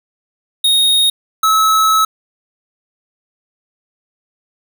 square tone pair in turn, 3729 / 1295.8 Hz, A#7 / E6, 0 / -30 cents, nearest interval octave + tritone, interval 1830 cents, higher first, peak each -10 dBFS, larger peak neither, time 0.64-1.1 / 1.43-2.05 s, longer second, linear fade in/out 5 ms, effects none

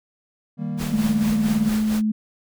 triangle chord, Eb major, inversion none, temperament equal, 155.56 / 196 / 233.1 Hz, Eb3 / G3 / Bb3, 0 / 0 / 0 cents, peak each -27 dBFS, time 0.57-1.73 s, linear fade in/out 50 ms
pink noise with tremolo, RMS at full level -31 dBFS, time 0.77-2.02 s, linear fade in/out 50 ms, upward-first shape sine, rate 4.4 Hz, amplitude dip 60%
sine tone, 215.4 Hz, A3, 37 cents flat, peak -18 dBFS, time 0.92-2.12 s, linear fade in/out 10 ms
effects none

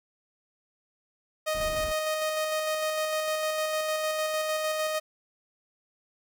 sawtooth tone with tremolo, 622.3 Hz, D#5, in tune, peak -22 dBFS, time 1.46-5 s, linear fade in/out 20 ms, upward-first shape square, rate 6.6 Hz, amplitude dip 25%
brown noise, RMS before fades -38 dBFS, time 1.54-1.92 s, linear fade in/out 10 ms
effects none

